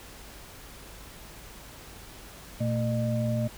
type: tone cluster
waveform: sine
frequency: 118.7 / 225 / 605 Hz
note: A#2 / A3 / D#5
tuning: +32 / +39 / -49 cents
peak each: -27 / -30 / -32 dBFS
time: 2.6-3.48 s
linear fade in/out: 10 ms
effects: added 50 Hz sine -52 dBFS peak until 3.57 s + pink hiss -47 dBFS RMS until 3.57 s